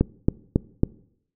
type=click train; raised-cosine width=3 ms; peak=-4 dBFS; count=4; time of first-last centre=0.01-0.834 s; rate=3.64 Hz; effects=noise-tail reverb RT60 0.7 s tail -22 dB re dry

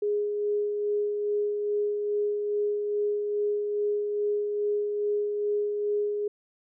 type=tone with tremolo; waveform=sine; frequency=414.4 Hz; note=G#4; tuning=4 cents flat; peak=-23 dBFS; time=0.02-6.28 s; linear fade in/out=5 ms; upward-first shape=sine; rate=2.4 Hz; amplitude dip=35%; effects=none

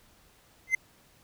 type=tone with exponential growth; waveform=triangle; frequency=2065 Hz; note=C7; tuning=23 cents flat; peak=-16 dBFS; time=0.67-0.75 s; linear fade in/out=5 ms; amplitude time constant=16 ms; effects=pink hiss -61 dBFS RMS until 1.23 s

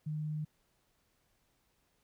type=tone; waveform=sine; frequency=152.8 Hz; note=D#3; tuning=31 cents flat; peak=-34 dBFS; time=0.06-0.45 s; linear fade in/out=10 ms; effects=pink hiss -75 dBFS RMS until 2.03 s

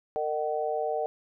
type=tone cluster; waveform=sine; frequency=457.2 / 611 / 757 Hz; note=A#4 / D#5 / F#5; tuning=-34 / -32 / +39 cents; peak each=-31 dBFS; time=0.16-1.06 s; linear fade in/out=0 ms; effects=none

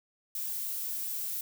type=noise; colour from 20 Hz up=violet; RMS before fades=-35 dBFS; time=0.35-1.41 s; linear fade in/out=2 ms; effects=none

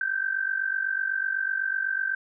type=tone with amplitude modulation; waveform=sine; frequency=1559 Hz; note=G6; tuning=10 cents flat; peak=-21 dBFS; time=0.01-2.15 s; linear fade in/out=2 ms; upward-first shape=sine; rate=48 Hz; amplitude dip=80%; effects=none

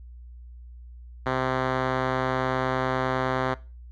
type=tone with low-pass filter; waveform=5% pulse; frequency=129.9 Hz; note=C3; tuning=12 cents flat; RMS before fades=-26 dBFS; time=1.26-3.54 s; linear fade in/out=2 ms; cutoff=2300 Hz; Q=0.76; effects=noise-tail reverb RT60 0.3 s tail -19 dB re dry + added 60 Hz sine -41 dBFS peak until 3.91 s

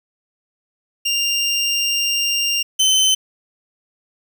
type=tone pair in turn; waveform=25% pulse; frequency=2792 / 3063 Hz; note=F7 / G7; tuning=-1 / -41 cents; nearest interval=major second; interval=160 cents; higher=second; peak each=-13 / -9 dBFS; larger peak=second; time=1.05-2.63 / 2.79-3.15 s; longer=first; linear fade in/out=10 ms; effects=none

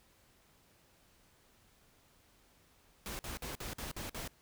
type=noise bursts; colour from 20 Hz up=pink; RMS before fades=-42 dBFS; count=7; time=3.06-4.276 s; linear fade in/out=0 ms; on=130 ms; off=51 ms; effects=pink hiss -67 dBFS RMS until 4.41 s

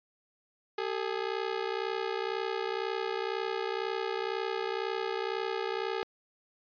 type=ring-modulated tone; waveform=sawtooth; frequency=417.7 Hz; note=G#4; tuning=10 cents sharp; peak=-24 dBFS; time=0.78-6.03 s; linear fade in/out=0 ms; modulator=31 Hz; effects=resampled to 11025 Hz

